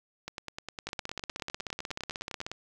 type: two click trains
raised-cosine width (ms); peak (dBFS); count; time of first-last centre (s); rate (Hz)
0.2; -20 / -18; 23 / 27; 0.28-2.516 / 0.87-2.465; 9.84 / 16.3
effects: 9-bit